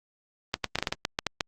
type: clicks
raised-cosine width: 0.2 ms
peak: -8 dBFS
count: 11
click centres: 0.541 / 0.643 / 0.756 / 0.787 / 0.826 / 0.872 / 0.925 / 1.051 / 1.189 / 1.267 / 1.408 s
effects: Opus 32 kbps